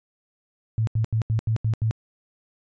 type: tone bursts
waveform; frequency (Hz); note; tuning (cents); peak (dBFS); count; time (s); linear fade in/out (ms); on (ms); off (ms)
sine; 111; A2; +16; -19; 7; 0.78-1.91; 0; 92; 81
effects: resampled to 16000 Hz